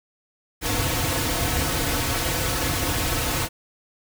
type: noise with comb filter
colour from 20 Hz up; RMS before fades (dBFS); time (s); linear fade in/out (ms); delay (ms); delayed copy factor
pink; -24; 0.61-3.49; 50; 5; -0.8
effects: none